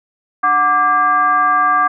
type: tone with frequency modulation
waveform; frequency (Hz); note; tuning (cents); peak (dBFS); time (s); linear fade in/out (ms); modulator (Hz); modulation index
sine; 1174.7; D6; 0; -10; 0.43-1.88; 10; 439; 0.8
effects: none